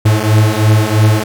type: beating tone pair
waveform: 45% pulse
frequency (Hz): 106.2 / 109.2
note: G#2 / A2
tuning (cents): +39 / -13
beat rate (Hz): 3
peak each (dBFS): -11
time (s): 0.05-1.24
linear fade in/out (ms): 10
effects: none